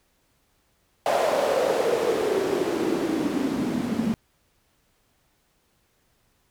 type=noise with band-pass filter sweep; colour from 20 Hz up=white; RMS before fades=-24 dBFS; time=1.06-4.14 s; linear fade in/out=0 ms; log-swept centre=640 to 210 Hz; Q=4.8; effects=pink hiss -67 dBFS RMS until 6.5 s